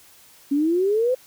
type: exponential sweep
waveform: sine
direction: up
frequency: 274.4 to 523.3 Hz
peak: -17 dBFS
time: 0.51-1.15 s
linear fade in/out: 10 ms
effects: white hiss -51 dBFS RMS until 1.26 s